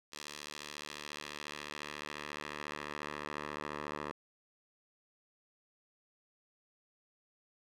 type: tone with band-pass filter sweep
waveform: 10% pulse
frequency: 74.2 Hz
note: D2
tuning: 18 cents sharp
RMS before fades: -44 dBFS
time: 0.12-4.12 s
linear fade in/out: 10 ms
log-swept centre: 5000 to 1100 Hz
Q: 0.84
effects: none